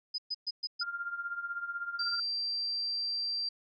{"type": "tone bursts", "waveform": "sine", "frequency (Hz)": 5000, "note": "D#8", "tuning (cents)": 8, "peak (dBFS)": -31, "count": 5, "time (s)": [0.14, 0.835], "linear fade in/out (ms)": 10, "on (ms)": 43, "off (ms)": 120}
{"type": "tone with tremolo", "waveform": "sine", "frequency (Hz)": 1396.9, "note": "F6", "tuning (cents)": 0, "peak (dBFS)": -31, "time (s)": [0.81, 2.2], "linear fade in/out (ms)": 5, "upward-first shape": "triangle", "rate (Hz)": 16, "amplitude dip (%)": 80}
{"type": "tone", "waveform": "sine", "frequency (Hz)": 4707, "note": "D8", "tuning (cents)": 3, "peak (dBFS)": -31, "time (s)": [1.99, 3.49], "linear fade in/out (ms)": 5}
{"effects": []}